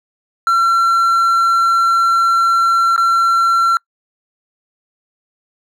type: tone with dropouts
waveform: triangle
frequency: 1358 Hz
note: F6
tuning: 49 cents flat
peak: -8 dBFS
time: 0.47-3.77 s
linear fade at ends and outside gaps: 1 ms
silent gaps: 2.963-2.978 s
effects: noise-tail reverb RT60 0.1 s tail -26 dB re dry